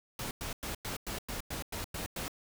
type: noise bursts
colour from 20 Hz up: pink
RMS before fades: -38 dBFS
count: 10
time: 0.19-2.281 s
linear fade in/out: 2 ms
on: 120 ms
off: 99 ms
effects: none